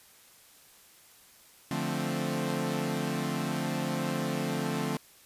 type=chord; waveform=sawtooth; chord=D minor seventh; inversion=none; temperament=equal; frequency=146.83 / 174.61 / 220 / 261.6 Hz; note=D3 / F3 / A3 / C4; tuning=0 / 0 / 0 / 0 cents; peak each=-31 dBFS; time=1.71-4.97 s; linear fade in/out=2 ms; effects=white hiss -57 dBFS RMS until 5.25 s + resampled to 32000 Hz